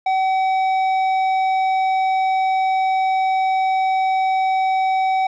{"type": "tone with tanh clipping", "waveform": "sine", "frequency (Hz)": 760, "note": "F#5", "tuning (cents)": 46, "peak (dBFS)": -17, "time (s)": [0.06, 5.27], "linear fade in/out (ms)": 5, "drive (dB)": 9, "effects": []}